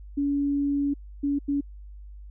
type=tone bursts at uneven times; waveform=sine; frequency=283.5 Hz; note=C#4; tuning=39 cents sharp; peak=-22 dBFS; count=3; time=0.17-0.94 / 1.23-1.39 / 1.48-1.61 s; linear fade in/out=10 ms; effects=added 50 Hz sine -40 dBFS peak until 2.3 s